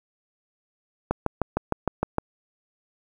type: click train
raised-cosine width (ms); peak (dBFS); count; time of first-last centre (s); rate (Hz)
1; -8; 8; 1.11-2.184; 6.52
effects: 8-bit